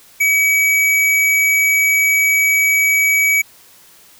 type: tone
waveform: square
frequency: 2275 Hz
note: C#7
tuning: 44 cents sharp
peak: -12 dBFS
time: 0.2-3.42 s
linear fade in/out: 10 ms
effects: white hiss -46 dBFS RMS until 4.19 s